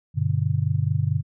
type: chord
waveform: sine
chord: G major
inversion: none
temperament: just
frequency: 98 / 122.5 / 147 Hz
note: G2 / B2 / D3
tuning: 0 / -14 / +2 cents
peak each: -24 dBFS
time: 0.14-1.23 s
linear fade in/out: 50 ms
effects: none